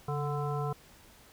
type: harmonic tone with a mistuned harmonic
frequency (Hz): 146.83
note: D3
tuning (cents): 0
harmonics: 1 / 3 / 5 / 7 / 9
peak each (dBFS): -32 / -37 / -39 / -40 / -42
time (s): 0.08-0.73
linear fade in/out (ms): 5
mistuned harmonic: 1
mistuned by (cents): -59
effects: pink hiss -57 dBFS RMS until 1.32 s